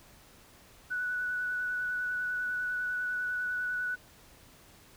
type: tone with vibrato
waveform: sine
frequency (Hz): 1480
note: F#6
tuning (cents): 0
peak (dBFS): -30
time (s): 0.9-3.96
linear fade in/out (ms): 20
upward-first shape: triangle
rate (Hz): 10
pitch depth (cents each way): 16
effects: pink hiss -57 dBFS RMS until 4.96 s